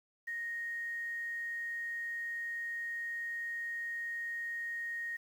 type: tone with quantisation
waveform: sine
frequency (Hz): 1864.7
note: A#6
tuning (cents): 0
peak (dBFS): -36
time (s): 0.27-5.17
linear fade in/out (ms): 10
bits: 10
effects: none